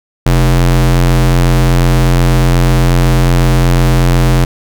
square ring-modulated tone, 86.9 Hz, F2, 8 cents flat, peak -4 dBFS, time 0.26-4.45 s, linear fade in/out 5 ms, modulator 44.1 Hz, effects none

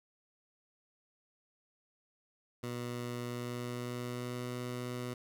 15% pulse tone with pitch glide, 121.4 to 123.45 Hz, B2 to B2, -29 to 0 cents, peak -31 dBFS, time 2.63-5.14 s, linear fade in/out 5 ms, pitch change +29 cents, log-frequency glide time 3.29-4.48 s, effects none

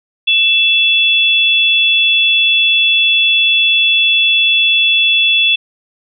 sine tone pair together, 2656 / 3419 Hz, E7 / G#7, +12 / +50 cents, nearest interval major third, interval 438 cents, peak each -11 dBFS, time 0.27-5.56 s, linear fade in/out 10 ms, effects none

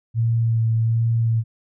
sine tone with vibrato, 114.1 Hz, A#2, 37 cents flat, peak -16 dBFS, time 0.14-1.44 s, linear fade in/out 50 ms, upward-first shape sine, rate 1.3 Hz, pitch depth 19 cents each way, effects none

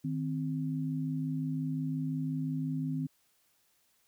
sine tone pair together, 155.3 / 261 Hz, D#3 / C4, -3 / -4 cents, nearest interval major sixth, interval 899 cents, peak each -33 / -34 dBFS, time 0.04-3.07 s, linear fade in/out 10 ms, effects white hiss -71 dBFS RMS until 4.07 s

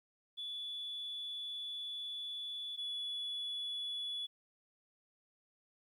sine tone pair in turn, 3442 / 3416 Hz, A7 / G#7, -39 / +48 cents, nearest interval unison, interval 13 cents, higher first, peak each -39 / -36 dBFS, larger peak second, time 0.37-2.77 / 2.77-4.27 s, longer first, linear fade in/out 20 ms, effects tanh soft clip ceiling -35 dBFS + 12-bit

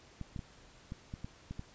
clicks, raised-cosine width 5 ms, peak -28 dBFS, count 8, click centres 0.213 / 0.362 / 0.392 / 0.921 / 1.139 / 1.245 / 1.51 / 1.594 s, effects pink hiss -59 dBFS RMS until 1.74 s + resampled to 16000 Hz

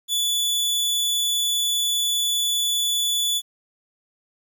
sawtooth tone, 3455 Hz, A7, 32 cents flat, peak -17 dBFS, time 0.08-3.42 s, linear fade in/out 50 ms, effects 9-bit

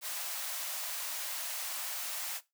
white high-pass noise, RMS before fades -38 dBFS, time 0.01-2.41 s, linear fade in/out 50 ms, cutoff 570 Hz, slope 48 dB/octave, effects noise-tail reverb RT60 0.2 s tail -17 dB re dry

